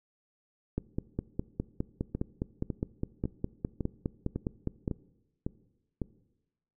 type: two click trains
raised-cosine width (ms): 3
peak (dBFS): -19 / -17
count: 8 / 21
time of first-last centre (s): 2.15-6.017 / 0.78-4.878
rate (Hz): 1.81 / 4.88
effects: noise-tail reverb RT60 1.0 s tail -20 dB re dry